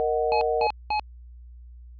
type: chord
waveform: sine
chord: D# minor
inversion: second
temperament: equal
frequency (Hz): 466.2 / 622.3 / 740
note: A#4 / D#5 / F#5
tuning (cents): 0 / 0 / 0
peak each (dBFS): -24 / -27 / -27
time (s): 0-0.67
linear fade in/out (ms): 0
type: tone bursts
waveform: square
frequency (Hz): 847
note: G#5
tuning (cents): +34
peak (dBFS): -23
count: 3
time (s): 0.32-0.996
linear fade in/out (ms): 0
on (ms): 92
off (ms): 200
effects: added 60 Hz sine -42 dBFS peak until 1.99 s + resampled to 11025 Hz